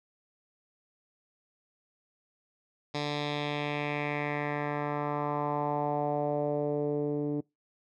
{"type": "tone with low-pass filter sweep", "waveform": "10% pulse", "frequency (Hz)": 146.83, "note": "D3", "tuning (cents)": 0, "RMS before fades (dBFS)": -31, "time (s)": [2.94, 7.41], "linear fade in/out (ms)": 10, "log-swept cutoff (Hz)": [4500, 340], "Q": 2.7, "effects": ["noise-tail reverb RT60 0.2 s tail -25 dB re dry"]}